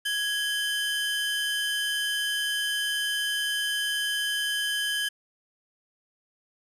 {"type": "tone pair together", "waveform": "45% pulse", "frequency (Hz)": [1663, 3076], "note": ["G#6", "G7"], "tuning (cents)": [2, -33], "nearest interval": "major seventh", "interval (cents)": 1065, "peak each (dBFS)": [-29, -28], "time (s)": [0.05, 5.09], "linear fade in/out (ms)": 10, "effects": ["resampled to 32000 Hz", "10-bit"]}